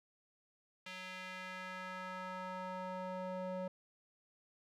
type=tone with band-pass filter sweep; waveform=square; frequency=185 Hz; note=F#3; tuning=in tune; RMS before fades=-44 dBFS; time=0.86-3.68 s; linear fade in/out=5 ms; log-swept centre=2700 to 550 Hz; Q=1.5; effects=none